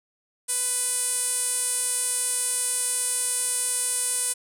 sawtooth tone with band-pass filter, 496.7 Hz, B4, 10 cents sharp, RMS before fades -26 dBFS, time 0.48-4.34 s, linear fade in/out 20 ms, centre 9300 Hz, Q 6.3, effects none

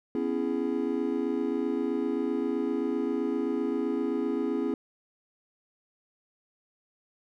triangle chord, C# minor seventh, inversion third, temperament just, 249.5 / 277.2 / 332.6 / 415.8 Hz, B3 / C#4 / E4 / G#4, +18 / 0 / +16 / +2 cents, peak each -30 dBFS, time 0.15-4.74 s, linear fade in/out 2 ms, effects none

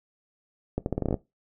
accelerating click train, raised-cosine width 2 ms, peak -13 dBFS, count 10, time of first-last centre 0.78-1.142 s, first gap 81 ms, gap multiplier 0.81, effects noise-tail reverb RT60 0.2 s tail -18 dB re dry

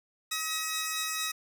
10% pulse tone pair together, 1275 / 1910.3 Hz, D#6 / A#6, +42 / +42 cents, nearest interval perfect fifth, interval 700 cents, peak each -25 dBFS, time 0.31-1.32 s, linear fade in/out 10 ms, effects none

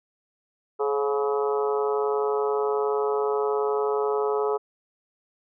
harmonic tone with a mistuned harmonic, 141.5 Hz, C#3, 36 cents sharp, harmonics 3 / 4 / 5 / 6 / 7 / 8 / 9, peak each -23 / -34 / -34 / -33 / -34 / -37 / -34 dBFS, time 0.79-4.58 s, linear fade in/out 20 ms, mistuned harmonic 4, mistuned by -71 cents, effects none

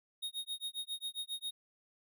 square tone with tremolo, 3729 Hz, A#7, in tune, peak -36 dBFS, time 0.22-1.51 s, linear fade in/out 10 ms, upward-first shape sine, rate 7.4 Hz, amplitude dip 100%, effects none

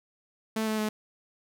sawtooth tone with pitch steps, 220 / 217.1 / 214.2 Hz, A3 / A3 / A3, 0 / -23 / -46 cents, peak -23 dBFS, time 0.56-0.89 s, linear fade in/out 5 ms, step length 110 ms, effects none

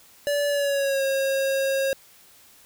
square tone with pitch glide, 577 to 541.5 Hz, D5 to C#5, -31 to -41 cents, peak -22 dBFS, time 0.27-1.93 s, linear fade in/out 0 ms, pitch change -110 cents, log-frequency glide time 0.48-1.03 s, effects white hiss -53 dBFS RMS until 2.65 s

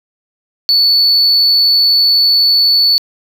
sine tone, 4456 Hz, C#8, 8 cents sharp, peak -5 dBFS, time 0.69-2.98 s, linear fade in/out 0 ms, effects tanh soft clip ceiling -5 dBFS + 7-bit

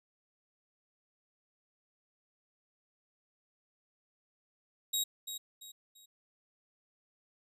20% pulse tone with echo, 3800 Hz, A#7, 33 cents sharp, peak -24 dBFS, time 4.93-5.04 s, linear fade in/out 10 ms, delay 340 ms, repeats 3, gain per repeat -9 dB, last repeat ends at 6.06 s, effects none

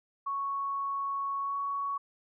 sine tone with pitch glide, 1108.7 to 1118.3 Hz, C#6 to C#6, 0 to +15 cents, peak -30 dBFS, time 0.26-1.98 s, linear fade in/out 10 ms, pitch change +15 cents, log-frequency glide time 1.41-1.56 s, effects none

